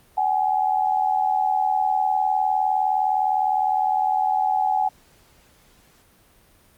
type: tone pair together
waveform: sine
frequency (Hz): 759 / 838.7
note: F#5 / G#5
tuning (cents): +44 / +17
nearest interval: major second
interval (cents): 173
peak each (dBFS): -21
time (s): 0.17-4.89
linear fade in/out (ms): 10
effects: pink hiss -56 dBFS RMS until 6.77 s + Opus 32 kbps